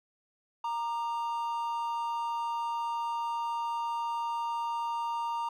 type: tone pair together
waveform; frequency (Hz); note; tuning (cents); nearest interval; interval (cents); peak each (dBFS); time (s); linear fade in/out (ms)
triangle; 932.3 / 1198; A#5 / D6; 0 / +34; major third; 434; -29 / -37; 0.64-5.49; 5
effects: none